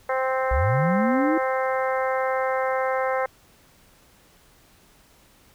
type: harmonic tone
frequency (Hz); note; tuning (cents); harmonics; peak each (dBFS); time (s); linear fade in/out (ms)
261.6; C4; 0; 2 / 3 / 4 / 5 / 6 / 7 / 8; -24 / -28 / -30 / -32 / -34 / -35 / -36; 0.09-3.26; 5
type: linear sweep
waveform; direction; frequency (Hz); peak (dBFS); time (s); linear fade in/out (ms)
sine; up; 54.1 to 329.6; -20; 0.51-1.38; 5
effects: pink hiss -56 dBFS RMS until 5.54 s